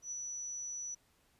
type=tone with ADSR envelope; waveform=sine; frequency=5920 Hz; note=F#8; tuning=in tune; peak=-37 dBFS; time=0.02-0.95 s; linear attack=94 ms; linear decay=20 ms; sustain=-2 dB; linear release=11 ms; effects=pink hiss -71 dBFS RMS until 1.39 s + resampled to 32000 Hz